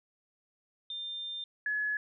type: tone pair in turn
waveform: sine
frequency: 3600 / 1699 Hz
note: A7 / G#6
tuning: +39 / +39 cents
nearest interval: octave + minor second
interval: 1300 cents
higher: first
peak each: -36 / -29 dBFS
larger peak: second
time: 0.9-1.44 / 1.66-1.97 s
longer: first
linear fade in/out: 2 ms
effects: none